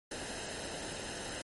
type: noise with comb filter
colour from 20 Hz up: pink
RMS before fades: -41 dBFS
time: 0.11-1.42 s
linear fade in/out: 5 ms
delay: 0.87 ms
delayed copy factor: -0.6
effects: MP3 48 kbps